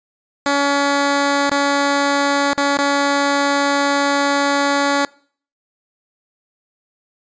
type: tone with dropouts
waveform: 10% pulse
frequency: 282.5 Hz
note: C#4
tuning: 33 cents sharp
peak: -6 dBFS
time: 0.46-5.05 s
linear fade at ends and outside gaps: 1 ms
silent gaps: 1.495-1.515 / 2.532-2.577 / 2.772-2.787 s
effects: noise-tail reverb RT60 0.5 s tail -24 dB re dry + resampled to 16000 Hz